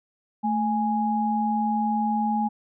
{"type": "tone pair together", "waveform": "sine", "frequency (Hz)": [220, 830.6], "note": ["A3", "G#5"], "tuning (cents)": [0, 0], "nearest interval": "octave + major seventh", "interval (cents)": 2300, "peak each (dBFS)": -24, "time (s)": [0.43, 2.49], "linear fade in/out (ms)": 20, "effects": []}